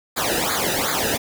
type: noise with flanger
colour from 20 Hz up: pink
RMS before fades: -22 dBFS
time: 0.16-1.18 s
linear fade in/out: 20 ms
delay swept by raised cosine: 0.35 to 0.93 ms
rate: 2.7 Hz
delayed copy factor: -1
effects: none